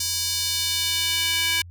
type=tone with high-pass filter sweep; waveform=square; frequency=329.6 Hz; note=E4; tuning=in tune; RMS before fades=-24 dBFS; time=0-1.62 s; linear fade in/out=5 ms; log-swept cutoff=5200 to 2400 Hz; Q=1.7; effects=added 87 Hz sine -39 dBFS peak until 1.7 s